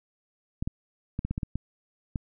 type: clicks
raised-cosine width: 5 ms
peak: -17 dBFS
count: 9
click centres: 0.625 / 0.675 / 1.191 / 1.25 / 1.31 / 1.379 / 1.432 / 1.556 / 2.158 s
effects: none